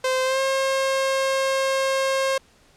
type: tone with pitch glide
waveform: sawtooth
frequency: 518 to 536 Hz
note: C5 to C5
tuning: -17 to +42 cents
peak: -16 dBFS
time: 0.04-2.38 s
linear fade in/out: 5 ms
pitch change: +59 cents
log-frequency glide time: 0.24-0.4 s
effects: pink hiss -56 dBFS RMS until 2.76 s + low-pass 9000 Hz 12 dB/octave